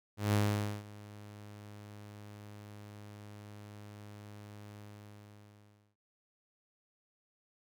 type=tone with ADSR envelope; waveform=sawtooth; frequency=103.83 Hz; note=G#2; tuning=in tune; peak=-22 dBFS; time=0.17-5.96 s; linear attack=160 ms; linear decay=500 ms; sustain=-22 dB; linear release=1200 ms; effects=none